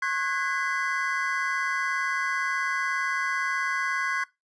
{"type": "tone cluster", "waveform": "triangle", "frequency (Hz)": [1082, 1484, 1642, 2021], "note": ["C#6", "F#6", "G#6", "B6"], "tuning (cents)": [-42, 5, -20, 39], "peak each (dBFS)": -29, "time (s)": [0.02, 4.24], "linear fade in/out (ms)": 5, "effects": ["noise-tail reverb RT60 0.2 s tail -19 dB re dry", "resampled to 22050 Hz"]}